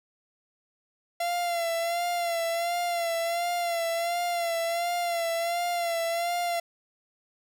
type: tone with vibrato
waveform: 45% pulse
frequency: 684 Hz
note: F5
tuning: 36 cents flat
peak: -26 dBFS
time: 1.2-6.6 s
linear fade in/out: 5 ms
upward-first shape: sine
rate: 1.4 Hz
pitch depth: 44 cents each way
effects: none